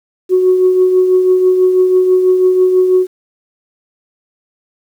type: tone with tremolo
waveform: sine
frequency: 369.1 Hz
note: F#4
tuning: 4 cents flat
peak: -4 dBFS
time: 0.29-3.07 s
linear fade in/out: 50 ms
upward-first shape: triangle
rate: 6.1 Hz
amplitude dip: 50%
effects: tanh soft clip ceiling -1 dBFS + 7-bit